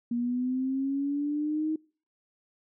sine linear sweep, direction up, 236 to 315.5 Hz, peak -26 dBFS, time 0.11-1.76 s, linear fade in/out 5 ms, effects noise-tail reverb RT60 0.4 s tail -25 dB re dry

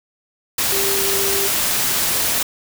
sine tone in noise, 394.2 Hz, G4, 10 cents sharp, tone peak -23 dBFS, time 0.72-1.48 s, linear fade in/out 5 ms, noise white, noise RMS -19 dBFS, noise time 0.58-2.43 s, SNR -7 dB, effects none

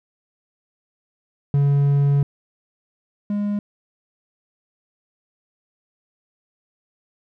triangle tone pair in turn, 141.6 / 205.3 Hz, C#3 / G#3, +37 / -20 cents, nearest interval tritone, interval 643 cents, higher second, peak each -12 / -18 dBFS, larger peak first, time 1.54-2.23 / 3.3-3.59 s, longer first, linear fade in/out 2 ms, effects none

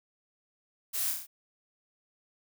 blue noise with echo, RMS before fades -33 dBFS, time 0.93-1.12 s, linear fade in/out 20 ms, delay 30 ms, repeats 5, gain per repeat -3 dB, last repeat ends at 1.27 s, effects none

